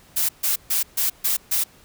blue noise bursts, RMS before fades -21 dBFS, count 6, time 0.16-1.64 s, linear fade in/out 10 ms, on 130 ms, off 140 ms, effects pink hiss -52 dBFS RMS until 1.84 s

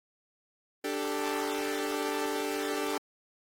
sawtooth chord, D suspended fourth, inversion none, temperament equal, 293.7 / 392 / 440 Hz, D4 / G4 / A4, 0 / 0 / 0 cents, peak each -31 / -31 / -31 dBFS, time 0.84-2.98 s, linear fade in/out 5 ms, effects AAC 48 kbps

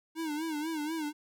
square tone with vibrato, 311.1 Hz, D#4, in tune, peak -33 dBFS, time 0.15-1.13 s, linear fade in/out 50 ms, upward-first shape sine, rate 4.1 Hz, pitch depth 99 cents each way, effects none

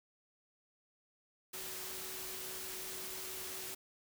sine tone in noise, 375 Hz, F#4, 23 cents sharp, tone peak -53 dBFS, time 1.53-3.75 s, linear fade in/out 10 ms, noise white, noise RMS -44 dBFS, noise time 1.53-3.75 s, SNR -12 dB, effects none

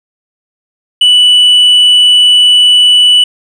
sine tone with tanh clipping, 2965 Hz, F#7, 3 cents sharp, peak -3 dBFS, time 1.01-3.24 s, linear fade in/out 5 ms, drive 2 dB, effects none

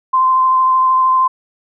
sine tone with vibrato, 1038 Hz, C6, 14 cents flat, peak -9 dBFS, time 0.13-1.28 s, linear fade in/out 10 ms, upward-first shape triangle, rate 13 Hz, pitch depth 16 cents each way, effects none

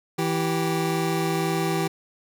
25% pulse tone pair together, 163.72 / 389.4 Hz, E3 / G4, -12 / -12 cents, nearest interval octave + minor third, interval 1500 cents, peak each -21 / -22 dBFS, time 0.18-1.88 s, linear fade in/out 10 ms, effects none

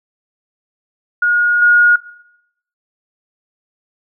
sine tone with level steps, 1438 Hz, F#6, 50 cents flat, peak -10 / -6 dBFS, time 1.22-1.96 s, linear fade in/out 5 ms, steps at 1.62 s, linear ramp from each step 2 ms, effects noise-tail reverb RT60 0.8 s tail -20 dB re dry

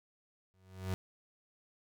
35% pulse tone with exponential growth, 93.8 Hz, F#2, 24 cents sharp, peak -29 dBFS, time 0.54-0.94 s, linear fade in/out 0 ms, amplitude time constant 86 ms, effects none

